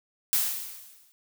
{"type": "noise with exponential decay", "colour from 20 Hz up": "blue", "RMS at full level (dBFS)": -22, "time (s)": [0.33, 1.12], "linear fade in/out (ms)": 0, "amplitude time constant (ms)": 170, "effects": []}